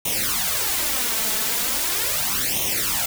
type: noise with flanger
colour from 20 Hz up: white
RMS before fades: -23 dBFS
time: 0.05-3.06 s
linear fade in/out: 5 ms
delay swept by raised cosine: 0.32 to 4.62 ms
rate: 0.39 Hz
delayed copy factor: +0.8
effects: none